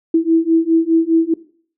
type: beating tone pair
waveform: sine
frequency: 325.1 / 330 Hz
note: E4 / E4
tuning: -24 / +2 cents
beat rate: 4.9 Hz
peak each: -14 dBFS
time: 0.14-1.34 s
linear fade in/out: 5 ms
effects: noise-tail reverb RT60 0.5 s tail -18 dB re dry